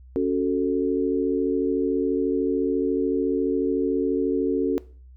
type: chord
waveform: sine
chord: F# minor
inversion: second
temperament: just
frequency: 277.5 / 370 / 444 Hz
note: C#4 / F#4 / A4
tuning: +2 / 0 / +16 cents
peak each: -24 dBFS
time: 0.16-4.78 s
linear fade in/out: 0 ms
effects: noise-tail reverb RT60 0.4 s tail -19 dB re dry + added 63 Hz sine -44 dBFS peak until 5.16 s